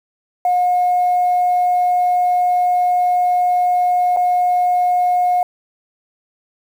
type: tone with dropouts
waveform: sine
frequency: 719 Hz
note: F#5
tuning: 50 cents flat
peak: -11 dBFS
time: 0.45-5.43 s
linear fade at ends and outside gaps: 2 ms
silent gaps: 4.164-4.17 s
effects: tanh soft clip ceiling -9 dBFS + 7-bit